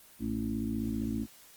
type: harmonic tone with a mistuned harmonic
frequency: 55.5 Hz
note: A1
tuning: 16 cents sharp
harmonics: 1 / 2 / 4 / 5 / 6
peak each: -41 / -40 / -33 / -36 / -41 dBFS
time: 0.19-1.27 s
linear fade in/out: 50 ms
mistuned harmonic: 1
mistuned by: +37 cents
effects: white hiss -56 dBFS RMS until 1.56 s + Opus 24 kbps